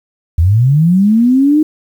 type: linear sweep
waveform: sine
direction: up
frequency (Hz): 76.2 to 313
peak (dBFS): -6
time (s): 0.38-1.63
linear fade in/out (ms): 5
effects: 7-bit